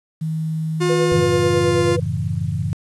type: tone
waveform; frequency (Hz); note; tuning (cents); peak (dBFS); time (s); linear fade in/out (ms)
sine; 158.7; D#3; +35; -20; 0.21-1.21; 10
type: tone with pitch glide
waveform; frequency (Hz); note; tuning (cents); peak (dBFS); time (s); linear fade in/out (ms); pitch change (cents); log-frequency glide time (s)
45% pulse; 357 to 349.2; F4 to F4; +38 to 0; -17; 0.8-1.97; 20; -38; 1.03-1.85
type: tone with tremolo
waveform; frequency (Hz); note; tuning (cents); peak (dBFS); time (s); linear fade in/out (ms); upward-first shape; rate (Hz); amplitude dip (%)
sine; 491.3; B4; -9; -17; 0.89-2; 10; sine; 9.2; 65
type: chord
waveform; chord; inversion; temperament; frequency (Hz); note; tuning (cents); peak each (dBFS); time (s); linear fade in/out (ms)
sine; F# minor seventh; none; equal; 92.5 / 110 / 138.59 / 164.81; F#2 / A2 / C#3 / E3; 0 / 0 / 0 / 0; -25; 1.12-2.73; 0
effects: resampled to 24000 Hz + 8-bit